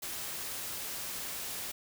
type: noise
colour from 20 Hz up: white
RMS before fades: -39 dBFS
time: 0.02-1.72 s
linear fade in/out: 10 ms
effects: none